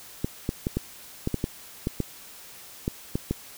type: clicks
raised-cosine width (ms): 3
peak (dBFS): -12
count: 12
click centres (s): 0.245 / 0.491 / 0.669 / 0.77 / 1.274 / 1.343 / 1.441 / 1.871 / 2.003 / 2.879 / 3.155 / 3.31
effects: white hiss -46 dBFS RMS until 3.57 s